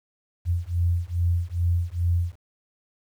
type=beating tone pair; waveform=sine; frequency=85.4 / 87.8 Hz; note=F2 / F2; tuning=-38 / +10 cents; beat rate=2.4 Hz; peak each=-24 dBFS; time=0.45-2.36 s; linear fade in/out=50 ms; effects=9-bit